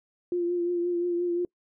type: tone with vibrato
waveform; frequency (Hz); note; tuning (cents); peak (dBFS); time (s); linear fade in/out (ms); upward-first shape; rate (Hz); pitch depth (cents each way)
sine; 349.2; F4; 0; -24; 0.32-1.45; 2; triangle; 5.7; 33
effects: noise-tail reverb RT60 0.1 s tail -26 dB re dry